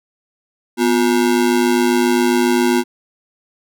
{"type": "ring-modulated tone", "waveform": "square", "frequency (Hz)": 300, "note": "D4", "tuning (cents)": 37, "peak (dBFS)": -10, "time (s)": [0.77, 2.84], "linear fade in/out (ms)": 50, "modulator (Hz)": 53.7, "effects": []}